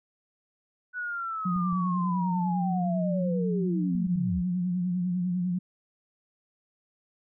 sine linear sweep, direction down, 1490 to 51.8 Hz, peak -30 dBFS, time 0.93-4.43 s, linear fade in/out 50 ms
sine tone with vibrato, 179.5 Hz, F3, 48 cents sharp, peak -25 dBFS, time 1.45-5.59 s, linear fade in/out 10 ms, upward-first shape sine, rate 10 Hz, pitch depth 49 cents each way
clicks, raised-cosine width 5 ms, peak -33 dBFS, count 5, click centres 1.562 / 1.728 / 3.953 / 4.068 / 4.158 s
effects none

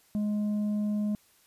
sine tone with tanh clipping, 209 Hz, G#3, 11 cents sharp, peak -27 dBFS, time 0.15-1.15 s, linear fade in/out 0 ms, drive 4 dB, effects white hiss -63 dBFS RMS until 1.46 s + resampled to 32000 Hz

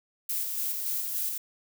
violet noise with tremolo, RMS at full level -30 dBFS, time 0.29-1.38 s, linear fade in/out 5 ms, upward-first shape square, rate 3.5 Hz, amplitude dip 30%, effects none

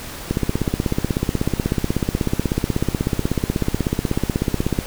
click train, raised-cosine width 3 ms, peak -5 dBFS, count 74, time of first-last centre 0.31-4.789 s, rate 16.3 Hz, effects pink hiss -33 dBFS RMS until 4.86 s

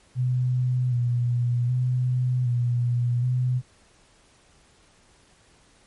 sine tone with vibrato, 123.47 Hz, B2, in tune, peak -20 dBFS, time 0.15-3.62 s, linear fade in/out 50 ms, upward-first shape square, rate 0.65 Hz, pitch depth 33 cents each way, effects pink hiss -58 dBFS RMS until 5.86 s + MP3 48 kbps

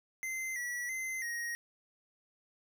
square tone with pitch steps, 2072 / 1940 / 2065 / 1880 Hz, C7 / B6 / C7 / A#6, -17 / -31 / -23 / +14 cents, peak -36 dBFS, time 0.23-1.55 s, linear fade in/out 0 ms, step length 330 ms, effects none

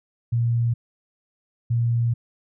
sine tone pair in turn, 117.7 / 117.7 Hz, A#2 / A#2, +17 / +17 cents, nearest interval unison, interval 0 cents, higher neither, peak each -18 dBFS, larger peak neither, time 0.32-0.74 / 1.7-2.14 s, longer second, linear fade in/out 10 ms, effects none

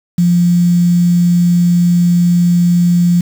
sine tone with quantisation, 174.61 Hz, F3, in tune, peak -7 dBFS, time 0.18-3.21 s, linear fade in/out 5 ms, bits 5, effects none

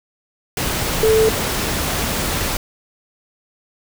sine tone in noise, 440 Hz, A4, in tune, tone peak -11 dBFS, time 1.03-1.29 s, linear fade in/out 2 ms, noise pink, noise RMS -21 dBFS, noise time 0.57-2.57 s, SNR +7 dB, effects none

